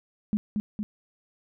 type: tone with echo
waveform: sine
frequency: 210 Hz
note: G#3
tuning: 19 cents sharp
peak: -21 dBFS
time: 0.33-0.37 s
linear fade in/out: 0 ms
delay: 230 ms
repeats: 2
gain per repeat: -3 dB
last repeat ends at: 0.83 s
effects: none